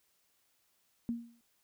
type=tone with exponential decay; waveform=sine; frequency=234.4 Hz; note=A#3; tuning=10 cents sharp; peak=-29 dBFS; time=1.09-1.41 s; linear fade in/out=0 ms; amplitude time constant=68 ms; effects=white hiss -74 dBFS RMS until 1.63 s